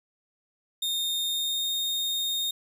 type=tone with pitch glide; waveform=40% pulse; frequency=3666 to 3691 Hz; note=A#7 to A#7; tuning=-30 to -18 cents; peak=-25 dBFS; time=0.82-2.51 s; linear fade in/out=5 ms; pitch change=+12 cents; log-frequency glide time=1.27-1.71 s; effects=10-bit